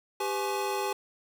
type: tone cluster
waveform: square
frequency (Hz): 395.2 / 503 / 844 / 1094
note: G4 / B4 / G#5 / C#6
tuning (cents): +14 / +32 / +28 / -23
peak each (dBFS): -33 / -38 / -33 / -40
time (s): 0.2-0.93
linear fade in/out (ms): 5
effects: none